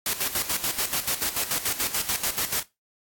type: noise with tremolo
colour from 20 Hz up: white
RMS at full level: -25 dBFS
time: 0.06-2.63 s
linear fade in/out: 2 ms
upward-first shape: square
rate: 6.9 Hz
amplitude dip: 70%
effects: noise-tail reverb RT60 0.2 s tail -17 dB re dry + AAC 64 kbps